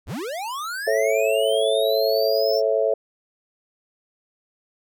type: linear sweep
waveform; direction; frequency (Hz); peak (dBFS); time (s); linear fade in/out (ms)
square; up; 32.6 to 5460; -28; 0.06-2.62; 50
type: chord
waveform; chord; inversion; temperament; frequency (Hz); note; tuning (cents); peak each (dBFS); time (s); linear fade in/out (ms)
sine; A major; none; just; 440 / 550 / 660; A4 / C#5 / E5; 0 / -14 / +2; -22; 0.87-2.94; 5
effects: none